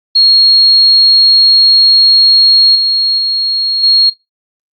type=tone with level steps; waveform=sine; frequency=4275 Hz; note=C8; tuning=36 cents sharp; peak=-4 / -9 / -11 / -5 dBFS; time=0.15-4.1 s; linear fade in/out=10 ms; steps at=2.75 / 3.18 / 3.83 s; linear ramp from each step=5 ms; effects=noise-tail reverb RT60 0.2 s tail -19 dB re dry + Opus 48 kbps